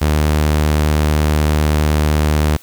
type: tone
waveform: sawtooth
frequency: 75.8 Hz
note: D#2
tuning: 45 cents flat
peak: -8 dBFS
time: 0.01-2.57 s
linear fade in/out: 10 ms
effects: white hiss -44 dBFS RMS until 2.62 s